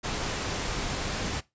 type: noise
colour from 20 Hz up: pink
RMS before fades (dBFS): -31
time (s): 0.03-1.41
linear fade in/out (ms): 20
effects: noise-tail reverb RT60 0.2 s tail -19 dB re dry + resampled to 16000 Hz